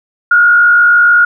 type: tone with frequency modulation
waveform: sine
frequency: 1426 Hz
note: F6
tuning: 36 cents sharp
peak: -4 dBFS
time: 0.31-1.25 s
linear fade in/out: 5 ms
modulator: 53.8 Hz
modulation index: 0.65
effects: none